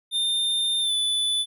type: tone with pitch glide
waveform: square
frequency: 3614 to 3485 Hz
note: A7 to A7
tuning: +46 to -17 cents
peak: -22 dBFS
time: 0.11-1.46 s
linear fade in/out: 50 ms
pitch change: -63 cents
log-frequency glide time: 0.81-0.93 s
effects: none